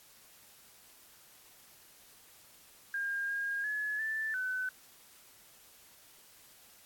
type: tone with pitch steps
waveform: sine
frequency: 1611 / 1623 / 1702 / 1763 / 1511 Hz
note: G6 / G#6 / G#6 / A6 / F#6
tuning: +47 / -40 / +42 / +3 / +36 cents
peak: -32 dBFS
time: 2.94-4.69 s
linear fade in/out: 2 ms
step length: 350 ms
effects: white hiss -59 dBFS RMS until 6.85 s + AAC 64 kbps